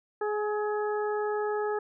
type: harmonic tone with a mistuned harmonic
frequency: 420 Hz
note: G#4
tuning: 19 cents sharp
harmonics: 1 / 2 / 3 / 4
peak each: -28 / -34 / -38 / -40 dBFS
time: 0.21-1.79 s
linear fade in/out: 5 ms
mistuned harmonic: 3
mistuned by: +18 cents
effects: none